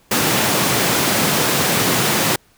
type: high-pass noise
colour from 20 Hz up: pink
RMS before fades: -17 dBFS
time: 0.11-2.36 s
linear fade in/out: 5 ms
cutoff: 120 Hz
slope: 24 dB/octave
effects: pink hiss -55 dBFS RMS until 2.57 s